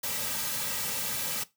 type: noise with comb filter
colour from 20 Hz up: white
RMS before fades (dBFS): -32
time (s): 0.03-1.44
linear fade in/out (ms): 10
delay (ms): 2.8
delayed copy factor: -0.95
effects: noise-tail reverb RT60 0.2 s tail -18 dB re dry